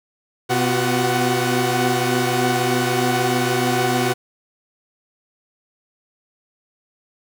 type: tone cluster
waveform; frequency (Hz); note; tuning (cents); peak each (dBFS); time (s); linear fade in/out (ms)
sawtooth; 125.9 / 248.5 / 354.5 / 381.3 / 744; B2 / B3 / F4 / G4 / F#5; +34 / +11 / +26 / -48 / +9; -20; 0.49-4.14; 20
effects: none